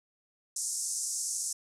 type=band-pass noise; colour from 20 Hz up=pink; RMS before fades=-34 dBFS; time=0.56-1.53 s; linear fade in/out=5 ms; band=5700 to 10000 Hz; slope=48 dB/octave; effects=none